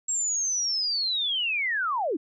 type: linear sweep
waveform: sine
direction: down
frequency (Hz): 7630 to 261.6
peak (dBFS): -24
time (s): 0.08-2.17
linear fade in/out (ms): 10
effects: none